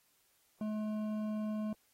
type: tone with hard clipping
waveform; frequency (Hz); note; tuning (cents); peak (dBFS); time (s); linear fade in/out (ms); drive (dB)
sine; 213.9; A3; -49; -36; 0.61-1.73; 2; 9
effects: white hiss -72 dBFS RMS until 1.93 s + AAC 48 kbps